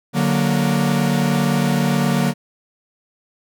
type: chord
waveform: 45% pulse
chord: D augmented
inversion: none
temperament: equal with one note detuned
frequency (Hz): 146.83 / 185 / 234.6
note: D3 / F#3 / A#3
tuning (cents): 0 / 0 / +11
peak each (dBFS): -20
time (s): 0.13-2.34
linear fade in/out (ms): 50
effects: none